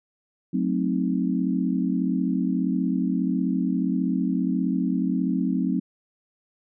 sine chord, F# diminished seventh, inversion none, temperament equal with one note detuned, 185 / 220 / 261.6 / 312.6 Hz, F#3 / A3 / C4 / Eb4, 0 / 0 / 0 / +8 cents, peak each -25 / -29 / -25 / -30 dBFS, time 0.53-5.8 s, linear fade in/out 10 ms, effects none

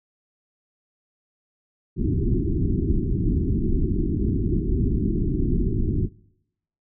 pink low-pass noise, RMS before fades -22 dBFS, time 1.96-6.09 s, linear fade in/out 50 ms, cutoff 390 Hz, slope 96 dB/octave, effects noise-tail reverb RT60 0.8 s tail -23 dB re dry

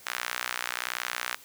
sawtooth tone with high-pass filter, 61.1 Hz, B1, 18 cents flat, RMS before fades -34 dBFS, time 0.06-1.35 s, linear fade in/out 0 ms, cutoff 1500 Hz, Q 1.4, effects white hiss -52 dBFS RMS until 1.44 s

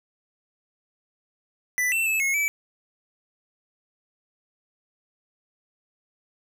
square tone with pitch steps, 1987 / 2683 / 2609 / 2172 / 2306 Hz, B6 / E7 / E7 / C#7 / D7, +10 / +30 / -18 / -36 / -32 cents, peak -22 dBFS, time 1.78-2.48 s, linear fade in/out 0 ms, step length 140 ms, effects none

